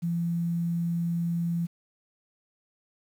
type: tone with quantisation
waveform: sine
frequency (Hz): 170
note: F3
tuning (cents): -46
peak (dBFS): -25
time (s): 0.02-1.67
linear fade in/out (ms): 20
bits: 9
effects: none